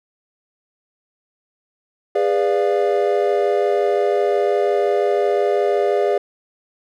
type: chord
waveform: triangle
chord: G# diminished seventh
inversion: none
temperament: equal with one note detuned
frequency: 408.2 / 493.9 / 587.3 / 698.5 Hz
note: G#4 / B4 / D5 / F5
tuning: -30 / 0 / 0 / 0 cents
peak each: -16 / -21 / -19 / -21 dBFS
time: 2.15-6.18 s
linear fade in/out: 5 ms
effects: none